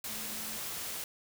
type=tone in noise; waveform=sine; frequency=217 Hz; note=A3; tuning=24 cents flat; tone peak=-49 dBFS; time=0.09-0.57 s; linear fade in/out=2 ms; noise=white; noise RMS=-39 dBFS; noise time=0.04-1.04 s; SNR=-13 dB; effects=none